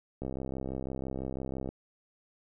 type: click train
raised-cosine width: 2 ms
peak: -23 dBFS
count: 98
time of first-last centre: 0.22-1.69 s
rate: 66 Hz
effects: none